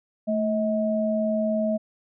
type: tone pair together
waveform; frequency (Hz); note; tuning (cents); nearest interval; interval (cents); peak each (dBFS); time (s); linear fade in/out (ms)
sine; 220 / 636.8; A3 / D#5; 0 / +40; octave + tritone; 1840; -24; 0.27-1.78; 20
effects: none